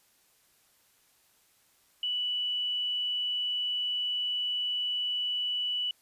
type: tone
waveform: sine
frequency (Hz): 2960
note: F#7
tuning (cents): 0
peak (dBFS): -28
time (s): 2.03-5.91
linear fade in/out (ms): 2
effects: white hiss -66 dBFS RMS until 6.01 s + resampled to 32000 Hz